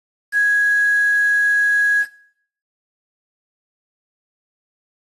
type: tone with quantisation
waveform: sine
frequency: 1661.2 Hz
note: G#6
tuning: in tune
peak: -12 dBFS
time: 0.32-2.06 s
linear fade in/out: 50 ms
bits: 6
effects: noise-tail reverb RT60 0.6 s tail -17 dB re dry + AAC 32 kbps